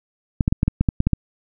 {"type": "clicks", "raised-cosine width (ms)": 5, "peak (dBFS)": -4, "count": 10, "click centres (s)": [0.408, 0.479, 0.525, 0.631, 0.68, 0.81, 0.888, 1.004, 1.07, 1.133], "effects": []}